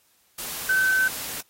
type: tone in noise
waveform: sine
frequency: 1531 Hz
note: G6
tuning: 41 cents flat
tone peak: -18 dBFS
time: 0.69-1.08 s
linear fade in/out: 5 ms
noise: white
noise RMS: -33 dBFS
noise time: 0.38-1.41 s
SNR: +12 dB
effects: white hiss -63 dBFS RMS until 1.49 s + AAC 48 kbps